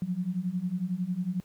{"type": "beating tone pair", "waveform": "sine", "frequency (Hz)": [174.61, 185.61], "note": ["F3", "F#3"], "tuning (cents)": [0, 6], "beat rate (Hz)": 11, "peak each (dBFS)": [-32, -30], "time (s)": [0.02, 1.4], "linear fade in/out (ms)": 0, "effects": ["pink hiss -62 dBFS RMS until 1.44 s", "high-pass 80 Hz 12 dB/octave"]}